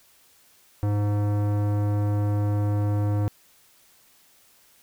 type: tone with tanh clipping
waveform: sine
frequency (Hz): 103.2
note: G#2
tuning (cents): -10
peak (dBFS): -23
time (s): 0.83-3.28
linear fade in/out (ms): 0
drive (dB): 18
effects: white hiss -58 dBFS RMS until 4.82 s